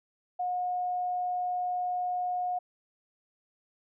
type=tone; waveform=sine; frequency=722 Hz; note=F#5; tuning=43 cents flat; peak=-28 dBFS; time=0.39-2.59 s; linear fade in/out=10 ms; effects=none